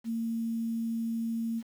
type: tone with quantisation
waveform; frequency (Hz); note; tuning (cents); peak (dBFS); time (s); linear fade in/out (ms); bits
sine; 228.3; A#3; -36; -29; 0.04-1.63; 50; 9
effects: none